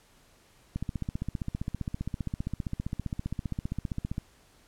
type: click train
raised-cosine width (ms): 5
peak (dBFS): -19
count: 53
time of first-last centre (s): 0.76-4.181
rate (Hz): 15.2
effects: pink hiss -61 dBFS RMS until 4.67 s + low-pass 12000 Hz 12 dB/octave